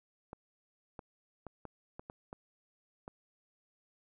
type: clicks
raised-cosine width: 1 ms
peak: -30 dBFS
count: 8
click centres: 0.331 / 0.992 / 1.467 / 1.653 / 1.995 / 2.099 / 2.329 / 3.079 s
effects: none